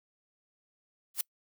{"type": "noise with exponential growth", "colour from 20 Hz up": "blue", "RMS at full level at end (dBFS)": -23, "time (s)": [1.14, 1.21], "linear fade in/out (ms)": 5, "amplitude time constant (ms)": 15, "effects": ["noise-tail reverb RT60 0.1 s tail -26 dB re dry"]}